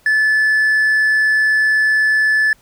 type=tone with hard clipping; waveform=sine; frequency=1736 Hz; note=A6; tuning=24 cents flat; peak=-12 dBFS; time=0.06-2.53 s; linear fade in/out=2 ms; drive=2 dB; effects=pink hiss -53 dBFS RMS until 2.61 s